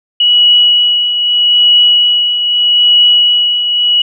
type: tone with tremolo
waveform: sine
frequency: 2926 Hz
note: F#7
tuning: 20 cents flat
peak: -3 dBFS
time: 0.2-4.02 s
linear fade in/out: 5 ms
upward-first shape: triangle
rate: 0.8 Hz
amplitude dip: 60%
effects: none